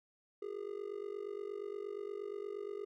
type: tone with amplitude modulation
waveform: triangle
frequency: 407.7 Hz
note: G#4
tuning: 32 cents flat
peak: -34 dBFS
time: 0.42-2.85 s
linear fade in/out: 5 ms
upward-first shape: sine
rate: 48.5 Hz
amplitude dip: 90%
effects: none